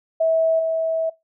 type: tone with level steps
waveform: sine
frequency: 649 Hz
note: E5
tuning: 27 cents flat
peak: -15 / -19 dBFS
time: 0.2-1.1 s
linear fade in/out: 10 ms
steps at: 0.59 s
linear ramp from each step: 5 ms
effects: noise-tail reverb RT60 0.2 s tail -20 dB re dry